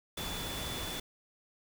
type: tone in noise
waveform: sine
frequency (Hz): 3466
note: A7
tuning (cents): -27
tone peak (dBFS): -42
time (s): 0.17-1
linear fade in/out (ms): 5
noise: pink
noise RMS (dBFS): -39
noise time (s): 0.17-1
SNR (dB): -6
effects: none

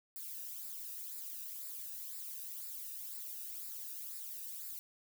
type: noise with flanger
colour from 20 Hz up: violet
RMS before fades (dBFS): -45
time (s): 0.16-4.79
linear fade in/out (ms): 0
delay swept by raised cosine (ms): 0.32 to 0.94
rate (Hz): 2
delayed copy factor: -0.6
effects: none

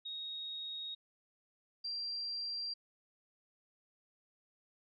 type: tone pair in turn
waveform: sine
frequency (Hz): 3755 / 4731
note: A#7 / D8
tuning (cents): +12 / +12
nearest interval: major third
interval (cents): 400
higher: second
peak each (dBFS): -40 / -37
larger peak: second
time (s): 0.05-0.95 / 1.84-2.74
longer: neither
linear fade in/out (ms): 10
effects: none

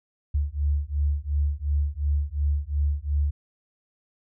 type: beating tone pair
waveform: sine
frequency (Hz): 71.3 / 74.1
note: C#2 / D2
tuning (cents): +49 / +16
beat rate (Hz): 2.8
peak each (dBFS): -25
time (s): 0.34-3.31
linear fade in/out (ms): 10
effects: none

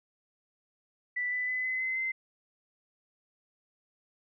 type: tone with pitch steps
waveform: sine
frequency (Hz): 1975.5 / 1993.8 / 2012 / 2031 / 2050 / 2069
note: B6 / B6 / B6 / B6 / C7 / C7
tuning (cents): 0 / +16 / +32 / +48 / -36 / -20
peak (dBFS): -29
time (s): 1.16-2.12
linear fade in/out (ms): 10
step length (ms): 160
effects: none

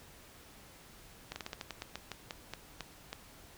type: slowing click train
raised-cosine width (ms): 0.2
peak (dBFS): -22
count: 14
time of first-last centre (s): 1.32-3.13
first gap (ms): 40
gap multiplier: 1.19
effects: pink hiss -56 dBFS RMS until 3.57 s

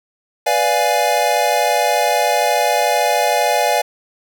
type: chord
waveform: square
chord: B diminished seventh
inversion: none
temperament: equal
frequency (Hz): 493.9 / 587.3 / 698.5 / 830.6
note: B4 / D5 / F5 / Ab5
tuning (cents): 0 / 0 / 0 / 0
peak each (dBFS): -23 / -20 / -19 / -19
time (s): 0.46-3.82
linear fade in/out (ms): 10
effects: none

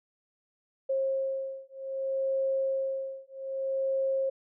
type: beating tone pair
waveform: sine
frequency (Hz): 536 / 536.63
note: C5 / C5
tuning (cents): +42 / +44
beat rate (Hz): 0.63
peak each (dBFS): -31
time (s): 0.89-4.3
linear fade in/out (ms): 10
effects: none

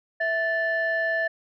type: tone pair together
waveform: sine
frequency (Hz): 657 / 1755.2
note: E5 / A6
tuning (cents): -6 / -5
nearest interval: octave + perfect fourth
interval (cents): 1701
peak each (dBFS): -25 / -23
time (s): 0.2-1.28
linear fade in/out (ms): 10
effects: tanh soft clip ceiling -17 dBFS

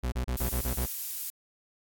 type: tone bursts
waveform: 40% pulse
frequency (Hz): 62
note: B1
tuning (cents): +7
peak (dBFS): -27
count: 7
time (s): 0.03-0.859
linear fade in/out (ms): 10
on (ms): 91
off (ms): 32
type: noise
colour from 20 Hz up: violet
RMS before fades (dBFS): -34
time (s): 0.37-1.3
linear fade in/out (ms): 0
effects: AAC 64 kbps

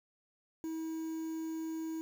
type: tone with quantisation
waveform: triangle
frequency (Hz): 321.8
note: E4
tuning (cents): -42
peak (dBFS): -34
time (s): 0.64-2.01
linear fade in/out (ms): 0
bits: 9
effects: none

